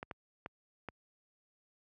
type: clicks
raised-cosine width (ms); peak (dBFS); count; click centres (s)
0.5; -26; 4; 0.029 / 0.112 / 0.461 / 0.887
effects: high-pass 60 Hz 12 dB/octave